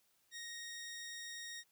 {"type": "tone", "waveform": "15% pulse", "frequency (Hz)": 1868, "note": "A#6", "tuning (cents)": 3, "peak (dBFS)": -39, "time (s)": [0.31, 1.64], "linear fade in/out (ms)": 50, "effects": ["white hiss -75 dBFS RMS until 1.71 s"]}